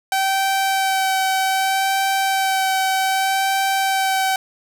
sawtooth tone with vibrato, 770 Hz, G5, 31 cents flat, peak -13 dBFS, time 0.12-4.36 s, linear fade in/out 2 ms, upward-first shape sine, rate 0.64 Hz, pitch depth 14 cents each way, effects none

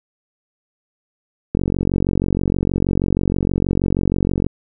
click train, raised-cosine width 3 ms, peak -5 dBFS, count 136, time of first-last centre 1.55-4.466 s, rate 46.3 Hz, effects none

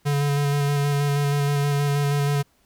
square tone with vibrato, 143.2 Hz, D3, 43 cents flat, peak -20 dBFS, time 0.05-2.43 s, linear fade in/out 20 ms, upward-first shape square, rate 6.3 Hz, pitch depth 14 cents each way, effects pink hiss -63 dBFS RMS until 2.65 s

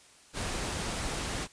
pink noise, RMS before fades -34 dBFS, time 0.33-1.48 s, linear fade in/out 50 ms, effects white hiss -57 dBFS RMS until 1.52 s + resampled to 22050 Hz

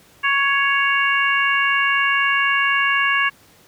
harmonic tone, 556 Hz, C#5, 5 cents sharp, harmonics 2 / 3 / 4 / 5, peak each -21 / -19 / -22 / -22 dBFS, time 0.23-3.3 s, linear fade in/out 20 ms, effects pink hiss -51 dBFS RMS until 3.67 s + high-pass 80 Hz 12 dB/octave

